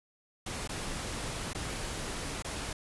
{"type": "noise with dropouts", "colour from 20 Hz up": "pink", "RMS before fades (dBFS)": -37, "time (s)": [0.46, 2.73], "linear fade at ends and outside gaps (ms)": 5, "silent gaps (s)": [[0.676, 0.691], [1.533, 1.548], [2.424, 2.445]], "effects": ["resampled to 24000 Hz"]}